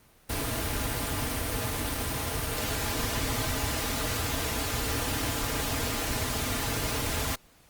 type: noise with comb filter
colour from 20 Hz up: pink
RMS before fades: -30 dBFS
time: 0.29-7.36 s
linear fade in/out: 10 ms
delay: 5.4 ms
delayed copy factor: -0.7
effects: pink hiss -59 dBFS RMS until 7.69 s + Opus 32 kbps